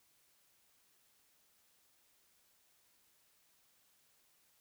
silence, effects white hiss -72 dBFS RMS until 4.6 s

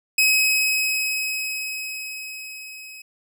sawtooth tone with level ramp, 2547 Hz, D#7, 40 cents sharp, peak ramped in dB -11 to -35 dBFS, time 0.18-3.02 s, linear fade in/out 5 ms, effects none

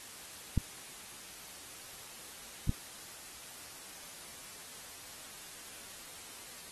clicks, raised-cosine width 5 ms, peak -15 / -17 dBFS, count 2, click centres 0.577 / 2.694 s, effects white hiss -49 dBFS RMS until 6.71 s + AAC 32 kbps

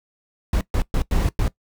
brown noise bursts at uneven times, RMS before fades -19 dBFS, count 5, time 0.53-0.61 / 0.74-0.82 / 0.94-1.02 / 1.11-1.29 / 1.39-1.48 s, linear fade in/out 2 ms, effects noise-tail reverb RT60 0.1 s tail -19 dB re dry

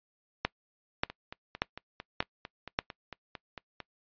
two click trains, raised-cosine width 0.3 ms, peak -24 / -10 dBFS, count 13 / 5, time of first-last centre 1.1-3.803 / 0.45-2.789 s, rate 4.44 / 1.71 Hz, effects noise-tail reverb RT60 0.1 s tail -23 dB re dry + resampled to 11025 Hz

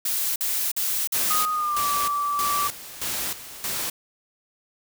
blue noise bursts, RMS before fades -25 dBFS, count 4, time 0.05-1.431 s, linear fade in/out 5 ms, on 310 ms, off 47 ms
white noise with tremolo, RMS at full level -28 dBFS, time 1.14-3.9 s, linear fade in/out 5 ms, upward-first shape square, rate 1.6 Hz, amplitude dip 75%
sine tone with pitch glide, 1244.5 to 1161.2 Hz, D#6 to D6, 0 to -20 cents, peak -22 dBFS, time 1.3-2.68 s, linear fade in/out 10 ms, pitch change -120 cents, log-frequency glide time 1.52-1.84 s
effects none

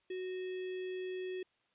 square tone with notch filter, 370 Hz, F#4, in tune, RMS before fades -40 dBFS, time 0.1-1.43 s, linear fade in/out 5 ms, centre 1100 Hz, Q 1, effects white hiss -75 dBFS RMS until 1.74 s + resampled to 8000 Hz

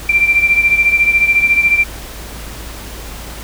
sine beating tone pair, 2354 / 2368 Hz, D7 / D7, +3 / +14 cents, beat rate 14 Hz, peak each -10 / -15 dBFS, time 0.09-1.84 s, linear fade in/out 5 ms, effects added 55 Hz sine -30 dBFS peak until 3.43 s + pink hiss -31 dBFS RMS until 3.43 s

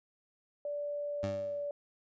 sine tone with pitch glide, 582 to 578 Hz, D5 to D5, -16 to -28 cents, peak -34 dBFS, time 0.65-1.71 s, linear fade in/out 2 ms, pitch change -12 cents, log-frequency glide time 1.07-1.53 s
20% pulse tone with exponential decay, 100 Hz, G2, 35 cents sharp, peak -28 dBFS, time 1.23-1.68 s, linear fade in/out 5 ms, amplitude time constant 96 ms
effects resampled to 16000 Hz

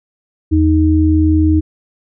sine tone pair together, 82.41 / 311.5 Hz, E2 / D#4, 0 / +2 cents, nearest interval octave + major seventh, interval 2302 cents, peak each -11 dBFS, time 0.51-1.61 s, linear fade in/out 20 ms, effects none

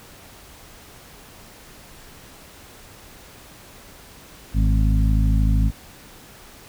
harmonic tone with a mistuned harmonic, 53 Hz, G#1, 36 cents sharp, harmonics 1 / 2 / 3 / 4 / 5, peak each -16 / -22 / -26 / -28 / -30 dBFS, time 4.53-5.72 s, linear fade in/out 50 ms, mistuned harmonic 4, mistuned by +27 cents, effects pink hiss -45 dBFS RMS until 6.68 s

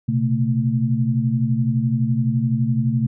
sine tone cluster, 122.3 / 134.1 / 224 Hz, B2 / C3 / A3, -16 / +43 / +31 cents, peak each -21 dBFS, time 0.08-3.07 s, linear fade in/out 10 ms, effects none

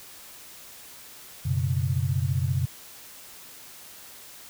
sine chord, F# suspended fourth, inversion none, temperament equal, 92.5 / 123.47 / 138.59 Hz, F#2 / B2 / C#3, 0 / 0 / 0 cents, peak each -27 dBFS, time 1.45-2.66 s, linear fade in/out 10 ms, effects white hiss -46 dBFS RMS until 4.49 s

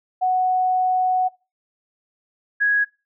sine tone pair in turn, 740 / 1661.2 Hz, F#5 / G#6, 0 / 0 cents, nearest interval octave + major second, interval 1400 cents, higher second, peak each -16 / -15 dBFS, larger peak second, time 0.21-1.29 / 2.6-2.85 s, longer first, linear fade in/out 20 ms, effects noise-tail reverb RT60 0.3 s tail -23 dB re dry

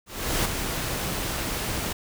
pink noise with ADSR envelope, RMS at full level -23 dBFS, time 0.06-1.93 s, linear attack 390 ms, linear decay 9 ms, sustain -6 dB, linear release 7 ms, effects none

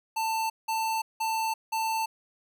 square tone bursts, 890 Hz, A5, 20 cents sharp, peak -27 dBFS, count 4, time 0.16-2.06 s, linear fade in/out 10 ms, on 340 ms, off 180 ms, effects none

